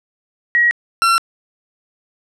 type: tone pair in turn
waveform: sine / 40% pulse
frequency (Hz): 1904 / 1357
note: A#6 / E6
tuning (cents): +36 / +50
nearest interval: tritone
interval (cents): 586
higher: first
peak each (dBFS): -10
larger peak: neither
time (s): 0.55-0.71 / 1.02-1.18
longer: neither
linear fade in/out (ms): 0
effects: low-pass 10000 Hz 12 dB/octave

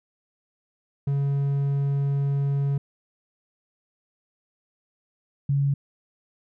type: tone pair in turn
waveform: triangle / sine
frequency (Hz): 140 / 140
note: C#3 / C#3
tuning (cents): +18 / +18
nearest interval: unison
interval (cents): 0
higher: neither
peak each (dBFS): -19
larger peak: neither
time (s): 1.07-2.78 / 5.49-5.74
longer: first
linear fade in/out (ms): 5
effects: none

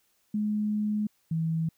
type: tone pair in turn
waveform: sine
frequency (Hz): 210.8 / 162.22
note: G#3 / E3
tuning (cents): +26 / -27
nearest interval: perfect fourth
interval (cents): 453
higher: first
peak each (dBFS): -25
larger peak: neither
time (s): 0.34-1.07 / 1.31-1.69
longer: first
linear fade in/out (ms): 5
effects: white hiss -70 dBFS RMS until 1.77 s

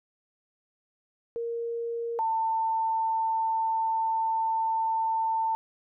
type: tone pair in turn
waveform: sine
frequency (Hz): 466.2 / 894.9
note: A#4 / A5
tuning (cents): 0 / +29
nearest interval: major seventh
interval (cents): 1129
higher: second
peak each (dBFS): -29 / -24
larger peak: second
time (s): 1.36-2.19 / 2.19-5.55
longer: second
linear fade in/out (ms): 0
effects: none

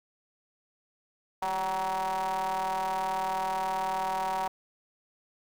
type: ring-modulated tone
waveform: square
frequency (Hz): 92.3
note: F#2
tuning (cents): -4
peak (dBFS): -26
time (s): 1.42-4.48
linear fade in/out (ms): 5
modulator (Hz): 850
effects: 10-bit

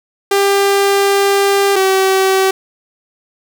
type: tone pair in turn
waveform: sawtooth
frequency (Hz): 397.6 / 382.5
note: G4 / G4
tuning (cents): +25 / -42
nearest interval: minor second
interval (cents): 67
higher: first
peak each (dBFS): -6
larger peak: neither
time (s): 0.31-1.76 / 1.76-2.51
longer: first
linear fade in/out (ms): 5
effects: none

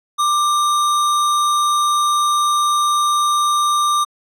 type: tone with sample-and-hold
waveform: sine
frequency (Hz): 1184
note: D6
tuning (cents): +14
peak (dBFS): -13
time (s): 0.18-4.05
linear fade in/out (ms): 20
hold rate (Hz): 4900
effects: low-pass 11000 Hz 12 dB/octave

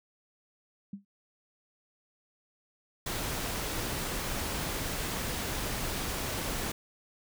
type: tone with exponential decay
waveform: sine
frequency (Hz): 199.2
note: G3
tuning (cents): +28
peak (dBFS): -33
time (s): 0.93-1.05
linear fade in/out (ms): 5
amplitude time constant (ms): 25
type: noise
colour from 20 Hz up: pink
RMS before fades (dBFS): -34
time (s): 3.06-6.72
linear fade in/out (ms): 5
effects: none

